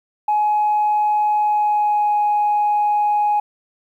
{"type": "tone with pitch glide", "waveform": "sine", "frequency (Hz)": [842, 833.8], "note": ["G#5", "G#5"], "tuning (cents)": [24, 7], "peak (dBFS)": -13, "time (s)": [0.28, 3.4], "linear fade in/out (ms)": 5, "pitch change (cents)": -17, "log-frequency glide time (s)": [1.38, 2.17], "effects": ["tanh soft clip ceiling -11 dBFS", "9-bit"]}